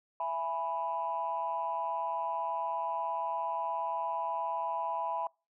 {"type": "chord", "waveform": "sine", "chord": "E major", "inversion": "none", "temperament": "equal with one note detuned", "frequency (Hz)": [665, 830.6, 987.8], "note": ["E5", "G#5", "B5"], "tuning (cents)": [15, 0, 0], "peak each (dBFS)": [-37, -36, -33], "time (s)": [0.2, 5.27], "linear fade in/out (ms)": 2, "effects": ["noise-tail reverb RT60 0.3 s tail -26 dB re dry", "tanh soft clip ceiling -23 dBFS"]}